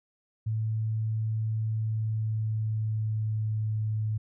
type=tone with pitch glide; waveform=sine; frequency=110 to 108.3 Hz; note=A2 to A2; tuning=0 to -27 cents; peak=-26 dBFS; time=0.46-4.18 s; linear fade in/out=10 ms; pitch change=-27 cents; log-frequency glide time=1.73-3.7 s; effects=none